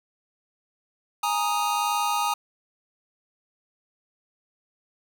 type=chord; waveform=square; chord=Ab suspended second; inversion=none; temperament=equal; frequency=830.6 / 932.3 / 1244.5 Hz; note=Ab5 / Bb5 / Eb6; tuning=0 / 0 / 0 cents; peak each=-28 dBFS; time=1.23-2.34 s; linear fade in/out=5 ms; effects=none